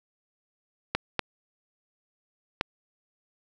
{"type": "clicks", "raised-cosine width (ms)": 0.3, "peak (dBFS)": -8, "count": 3, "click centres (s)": [0.95, 1.193, 2.611], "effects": []}